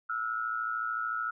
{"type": "tone pair together", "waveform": "sine", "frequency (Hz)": [1318.5, 1432], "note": ["E6", "F6"], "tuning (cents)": [0, 43], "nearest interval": "minor second", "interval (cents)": 143, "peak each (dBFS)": [-32, -34], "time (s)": [0.09, 1.31], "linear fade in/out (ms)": 10, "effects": []}